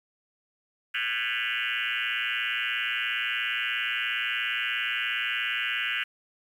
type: tone with frequency modulation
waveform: sine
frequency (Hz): 2217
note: C#7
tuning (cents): 0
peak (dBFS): -26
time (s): 0.94-6.04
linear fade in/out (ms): 10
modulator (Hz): 117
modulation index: 6.6
effects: 9-bit